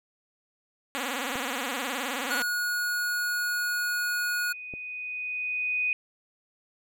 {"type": "tone with vibrato", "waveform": "5% pulse", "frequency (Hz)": 260, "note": "C4", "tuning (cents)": -11, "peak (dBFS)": -18, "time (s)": [0.95, 2.42], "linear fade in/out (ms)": 0, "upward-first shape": "sine", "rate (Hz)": 19, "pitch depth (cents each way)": 160}
{"type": "clicks", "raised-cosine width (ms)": 2, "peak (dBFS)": -27, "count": 2, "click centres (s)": [1.356, 4.738]}
{"type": "tone with exponential growth", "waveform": "sine", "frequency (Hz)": 2489, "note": "D#7", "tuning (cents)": 0, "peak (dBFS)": -23, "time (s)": [2.25, 5.93], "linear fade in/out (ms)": 1, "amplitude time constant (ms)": 800}
{"type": "tone", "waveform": "square", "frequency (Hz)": 1450, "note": "F#6", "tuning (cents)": -35, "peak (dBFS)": -27, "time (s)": [2.3, 4.53], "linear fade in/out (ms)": 10}
{"effects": []}